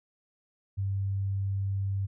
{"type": "tone", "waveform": "sine", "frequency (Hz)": 98, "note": "G2", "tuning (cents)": 0, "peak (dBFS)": -27, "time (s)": [0.77, 2.07], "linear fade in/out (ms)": 20, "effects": []}